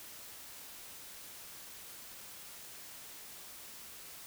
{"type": "silence", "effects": ["white hiss -50 dBFS RMS until 4.26 s"]}